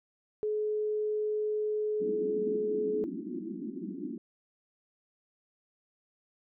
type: tone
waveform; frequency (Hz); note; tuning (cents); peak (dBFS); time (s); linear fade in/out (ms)
sine; 425.3; G#4; +41; -28; 0.43-3.04; 0
type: band-pass noise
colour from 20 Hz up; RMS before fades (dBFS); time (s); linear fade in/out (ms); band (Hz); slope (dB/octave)
white; -38; 2-4.18; 2; 180 to 360; 96
effects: none